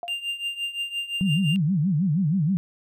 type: tone with exponential decay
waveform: sine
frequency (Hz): 696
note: F5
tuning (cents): -6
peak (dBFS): -26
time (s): 0.03-0.16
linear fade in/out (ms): 1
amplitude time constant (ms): 27
type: tone with tremolo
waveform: triangle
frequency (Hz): 2794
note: F7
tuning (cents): 0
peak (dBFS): -22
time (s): 0.08-1.56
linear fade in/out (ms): 0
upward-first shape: triangle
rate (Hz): 5.8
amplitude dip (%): 85
type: tone with vibrato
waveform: sine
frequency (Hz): 169.5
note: E3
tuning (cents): +49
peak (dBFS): -19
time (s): 1.21-2.57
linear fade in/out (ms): 0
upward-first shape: sine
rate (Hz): 6.3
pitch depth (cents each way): 280
effects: none